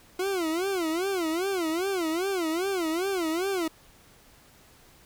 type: tone with vibrato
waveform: 40% pulse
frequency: 353.4 Hz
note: F4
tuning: 21 cents sharp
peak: -25 dBFS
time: 0.19-3.68 s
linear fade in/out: 5 ms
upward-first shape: sine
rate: 2.5 Hz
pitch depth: 200 cents each way
effects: pink hiss -56 dBFS RMS until 5.05 s